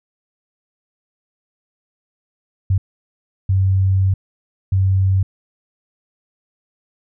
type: tone bursts at uneven times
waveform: sine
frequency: 95.5 Hz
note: G2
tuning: 45 cents flat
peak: -12 dBFS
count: 3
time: 2.7-2.78 / 3.49-4.14 / 4.72-5.23 s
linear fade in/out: 5 ms
effects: none